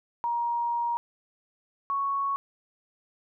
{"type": "tone pair in turn", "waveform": "sine", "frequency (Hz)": [945, 1109.4], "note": ["A#5", "C#6"], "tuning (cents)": [23, 1], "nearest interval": "minor third", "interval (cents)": 278, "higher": "second", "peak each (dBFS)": -25, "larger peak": "neither", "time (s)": [[0.24, 0.97], [1.9, 2.36]], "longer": "first", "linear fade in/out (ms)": 0, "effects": []}